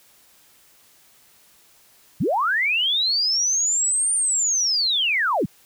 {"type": "linear two-way sweep", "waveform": "sine", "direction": "up then down", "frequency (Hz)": [103.83, 9080, 103.83], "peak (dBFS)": -18, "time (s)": [2.2, 5.46], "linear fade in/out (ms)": 10, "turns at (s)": 4.14, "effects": ["white hiss -55 dBFS RMS until 5.65 s"]}